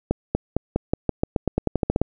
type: accelerating click train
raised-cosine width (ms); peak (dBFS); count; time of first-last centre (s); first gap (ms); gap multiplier
2; -6; 16; 0.11-2.016; 240; 0.9
effects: none